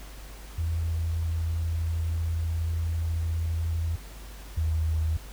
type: tone pair in turn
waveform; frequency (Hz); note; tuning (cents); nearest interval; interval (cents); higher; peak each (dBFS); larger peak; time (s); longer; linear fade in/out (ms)
sine; 82.41 / 79.79; E2 / D#2; 0 / +44; minor second; 56; first; -25 / -23; second; 0.58-3.96 / 4.57-5.17; first; 5
effects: added 50 Hz sine -41 dBFS peak until 5.32 s + pink hiss -48 dBFS RMS until 5.32 s